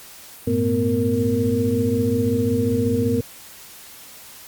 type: tone cluster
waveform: sine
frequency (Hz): 99.8 / 114.8 / 224.8 / 250.2 / 463.8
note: G2 / A#2 / A3 / B3 / A#4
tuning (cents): +32 / -26 / +37 / +23 / -9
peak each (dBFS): -25 / -27 / -27 / -21 / -22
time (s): 0.47-3.21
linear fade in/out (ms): 5
effects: white hiss -42 dBFS RMS until 4.47 s + Opus 48 kbps